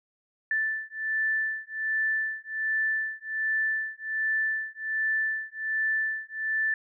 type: beating tone pair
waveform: sine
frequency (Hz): 1760 / 1761.3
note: A6 / A6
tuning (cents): 0 / +1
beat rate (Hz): 1.3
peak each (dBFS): -29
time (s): 0.51-6.74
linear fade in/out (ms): 2
effects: none